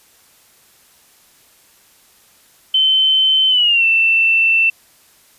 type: tone with pitch glide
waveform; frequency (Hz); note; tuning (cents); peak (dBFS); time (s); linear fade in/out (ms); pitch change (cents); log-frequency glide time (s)
sine; 3074 to 2676; G7 to E7; -35 to +25; -10; 2.74-4.7; 5; -240; 3.49-3.85
effects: white hiss -51 dBFS RMS until 5.38 s + resampled to 32000 Hz